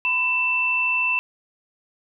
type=tone pair together; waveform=sine; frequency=1000 / 2667 Hz; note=B5 / E7; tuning=+21 / +20 cents; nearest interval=octave + perfect fourth; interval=1699 cents; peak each=-28 / -19 dBFS; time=0.05-1.19 s; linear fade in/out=0 ms; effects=none

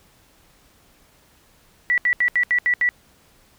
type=tone bursts; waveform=sine; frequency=1955 Hz; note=B6; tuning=18 cents flat; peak=-15 dBFS; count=7; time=1.9-2.89 s; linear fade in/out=0 ms; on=78 ms; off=74 ms; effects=pink hiss -56 dBFS RMS until 3.58 s

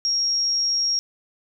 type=tone; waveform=sine; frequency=5588 Hz; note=F8; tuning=in tune; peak=-19 dBFS; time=0.05-0.99 s; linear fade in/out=0 ms; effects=none

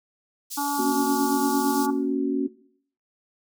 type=high-pass noise; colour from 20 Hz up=pink; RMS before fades=-34 dBFS; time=0.5-1.87 s; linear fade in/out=20 ms; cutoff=4600 Hz; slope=24 dB/octave
type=harmonic tone; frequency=286 Hz; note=D4; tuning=46 cents flat; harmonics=1 / 3 / 4 / 5; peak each=-29 / -27 / -32 / -36 dBFS; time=0.57-1.91 s; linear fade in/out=10 ms
type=chord; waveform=sine; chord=F# major; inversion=first; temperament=equal; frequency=233.1 / 277.2 / 370 Hz; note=A#3 / C#4 / F#4; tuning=0 / 0 / 0 cents; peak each=-29 / -24 / -27 dBFS; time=0.78-2.48 s; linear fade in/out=20 ms
effects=noise-tail reverb RT60 0.6 s tail -18 dB re dry

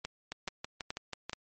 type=two click trains; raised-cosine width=0.2 ms; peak=-20 / -18 dBFS; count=7 / 4; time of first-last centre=0.32-1.296 / 0.05-1.332 s; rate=6.15 / 2.34 Hz; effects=MP3 32 kbps

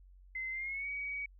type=tone with pitch glide; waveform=sine; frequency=2062 to 2262 Hz; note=C7 to C#7; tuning=-26 to +34 cents; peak=-36 dBFS; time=0.35-1.26 s; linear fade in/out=5 ms; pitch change=+160 cents; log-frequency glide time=0.51-0.89 s; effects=added 46 Hz sine -55 dBFS peak until 1.39 s

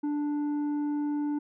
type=tone with tanh clipping; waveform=sine; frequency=293.7 Hz; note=D4; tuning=in tune; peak=-28 dBFS; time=0.03-1.39 s; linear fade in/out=10 ms; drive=6 dB; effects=none

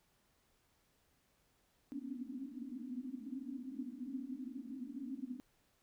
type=band-pass noise; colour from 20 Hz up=pink; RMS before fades=-45 dBFS; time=1.92-5.4 s; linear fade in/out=0 ms; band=240 to 280 Hz; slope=96 dB/octave; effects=pink hiss -75 dBFS RMS until 5.82 s

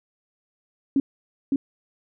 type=tone with echo; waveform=sine; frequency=274.9 Hz; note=C#4; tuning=14 cents flat; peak=-16 dBFS; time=0.96-1 s; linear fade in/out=2 ms; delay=560 ms; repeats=1; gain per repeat=-2 dB; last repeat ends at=1.56 s; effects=none

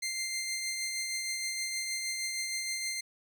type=tone with tremolo; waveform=15% pulse; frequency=2093 Hz; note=C7; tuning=in tune; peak=-25 dBFS; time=0.02-3.01 s; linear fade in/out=10 ms; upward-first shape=triangle; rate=6.4 Hz; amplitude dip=35%; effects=none

